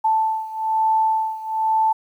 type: beating tone pair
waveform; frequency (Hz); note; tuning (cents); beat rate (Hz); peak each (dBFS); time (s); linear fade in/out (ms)
sine; 880 / 881.1; A5 / A5; 0 / +2; 1.1; -19 / -22; 0.04-1.93; 10
effects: 9-bit